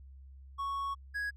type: tone pair in turn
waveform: triangle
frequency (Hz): 1108.7 / 1661.2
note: C#6 / G#6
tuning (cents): 0 / 0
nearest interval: perfect fifth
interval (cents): 700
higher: second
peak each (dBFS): -31 / -31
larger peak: neither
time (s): 0.58-0.95 / 1.14-1.31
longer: first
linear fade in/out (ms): 20
effects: added 67 Hz sine -49 dBFS peak until 1.36 s